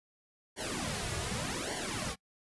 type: noise with flanger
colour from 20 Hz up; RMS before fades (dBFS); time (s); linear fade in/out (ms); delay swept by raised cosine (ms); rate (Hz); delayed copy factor
pink; -36; 0.56-2.16; 50; 0.78 to 3.88; 0.85; -0.85
effects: noise-tail reverb RT60 0.1 s tail -24 dB re dry + resampled to 24000 Hz